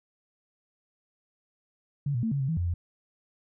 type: tone with pitch steps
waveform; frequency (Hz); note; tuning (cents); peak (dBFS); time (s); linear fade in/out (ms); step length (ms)
sine; 142.2 / 120 / 224.7 / 140.3 / 133.4 / 162.3 / 87.6 / 86.3; C#3 / B2 / A3 / C#3 / C3 / E3 / F2 / F2; +45 / -49 / +37 / +21 / +34 / -27 / +6 / -20; -25; 2.06-2.74; 5; 85
effects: none